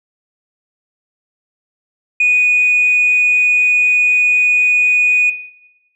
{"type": "tone", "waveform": "sine", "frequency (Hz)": 2474, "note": "D#7", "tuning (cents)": -10, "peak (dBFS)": -8, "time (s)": [2.2, 5.3], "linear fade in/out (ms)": 5, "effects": ["noise-tail reverb RT60 1.0 s tail -18 dB re dry", "tanh soft clip ceiling -5 dBFS"]}